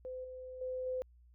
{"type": "tone with level steps", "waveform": "sine", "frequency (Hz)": 511, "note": "C5", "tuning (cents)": -41, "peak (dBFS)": [-40, -44, -36, -34], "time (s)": [0.05, 1.02], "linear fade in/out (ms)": 0, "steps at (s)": [0.24, 0.61, 0.86], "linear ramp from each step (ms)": 5, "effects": ["added 60 Hz sine -59 dBFS peak until 1.34 s"]}